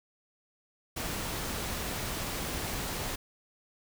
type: noise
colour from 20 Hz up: pink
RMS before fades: -35 dBFS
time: 0.96-3.16 s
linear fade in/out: 10 ms
effects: none